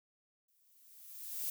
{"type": "noise with exponential growth", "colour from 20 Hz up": "violet", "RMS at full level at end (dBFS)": -36, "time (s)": [0.48, 1.5], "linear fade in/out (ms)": 5, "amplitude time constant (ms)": 220, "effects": []}